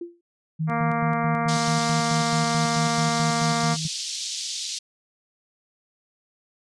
sine tone with exponential decay, 344.3 Hz, F4, 25 cents flat, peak -27 dBFS, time 0.01-0.21 s, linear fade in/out 5 ms, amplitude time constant 43 ms
sine tone with tremolo, 158.7 Hz, D#3, 35 cents sharp, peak -22 dBFS, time 0.59-3.88 s, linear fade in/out 20 ms, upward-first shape square, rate 4.6 Hz, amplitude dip 55%
harmonic tone, 233.2 Hz, A#3, 1 cent sharp, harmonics 1 / 2 / 3 / 4 / 5 / 6 / 7 / 8 / 9 / 10, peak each -28 / -34 / -27 / -33 / -29 / -34 / -39 / -40 / -36 / -43 dBFS, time 0.67-3.77 s, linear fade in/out 50 ms
white band-pass noise, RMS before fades -31 dBFS, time 1.48-4.79 s, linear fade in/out 10 ms, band 3500 to 6400 Hz, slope 24 dB/octave
effects resampled to 24000 Hz

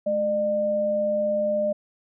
sine tone pair together, 213.2 / 603 Hz, G#3 / D5, +46 / +46 cents, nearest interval octave + tritone, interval 1800 cents, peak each -31 / -21 dBFS, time 0.06-1.73 s, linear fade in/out 10 ms, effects none

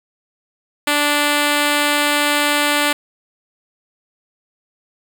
5% pulse tone, 292.8 Hz, D4, 5 cents flat, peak -3 dBFS, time 0.87-2.93 s, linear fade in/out 5 ms, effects none

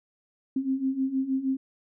sine beating tone pair, 261.6 / 268 Hz, C4 / C4, 0 / +42 cents, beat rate 6.4 Hz, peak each -30 / -26 dBFS, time 0.56-1.57 s, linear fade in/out 5 ms, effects none

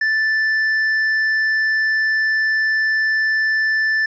triangle tone with tanh clipping, 1760 Hz, A6, in tune, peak -16 dBFS, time 0.01-4.06 s, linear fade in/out 5 ms, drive 9 dB, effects resampled to 16000 Hz

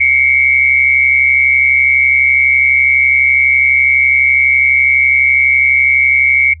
sine tone pair together, 2153 / 2285 Hz, C7 / D7, +49 / -48 cents, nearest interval minor second, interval 103 cents, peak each -10 dBFS, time 0-6.54 s, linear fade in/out 10 ms, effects noise-tail reverb RT60 0.1 s tail -24 dB re dry + added 80 Hz sine -31 dBFS peak until 6.6 s

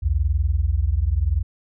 sine tone pair together, 61.74 / 82.41 Hz, B1 / E2, 0 / 0 cents, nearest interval perfect fourth, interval 500 cents, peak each -20 dBFS, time 0.02-1.43 s, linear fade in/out 20 ms, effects none

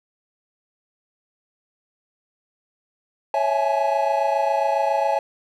triangle chord, A major seventh, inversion first, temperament equal with one note detuned, 554.4 / 659.3 / 830.6 / 857.9 Hz, C#5 / E5 / G#5 / A5, 0 / 0 / 0 / -44 cents, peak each -22 dBFS, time 3.34-5.19 s, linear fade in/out 2 ms, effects none

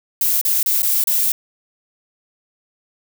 violet noise with dropouts, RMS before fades -17 dBFS, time 0.21-1.32 s, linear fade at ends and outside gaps 2 ms, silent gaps 0.413-0.45 / 0.629-0.66 / 0.821-0.83 / 1.039-1.072 s, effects none

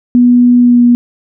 sine tone with pitch glide, 244.3 to 241.1 Hz, B3 to B3, -19 to -41 cents, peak -3 dBFS, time 0.15-0.95 s, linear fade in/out 0 ms, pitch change -22 cents, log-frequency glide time 0.58-0.83 s, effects none

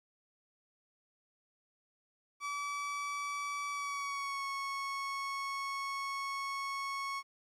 30% pulse tone with pitch glide, 1149 to 1101.6 Hz, D6 to C#6, -38 to -11 cents, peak -33 dBFS, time 2.4-7.23 s, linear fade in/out 50 ms, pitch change -73 cents, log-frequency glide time 3.71-4.45 s, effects low-pass 8000 Hz 12 dB/octave + 12-bit

